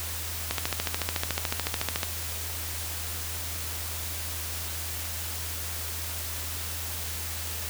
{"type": "click train", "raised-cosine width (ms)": 0.2, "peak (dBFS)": -9, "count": 22, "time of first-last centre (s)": [0.51, 2.032], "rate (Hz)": 13.8, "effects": ["added 82 Hz sine -37 dBFS peak until 7.69 s", "white hiss -35 dBFS RMS until 7.69 s"]}